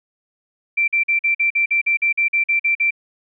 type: tone bursts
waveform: sine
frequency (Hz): 2349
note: D7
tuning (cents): 0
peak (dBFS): -14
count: 14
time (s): 0.77-2.908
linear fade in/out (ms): 10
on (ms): 110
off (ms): 46
effects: none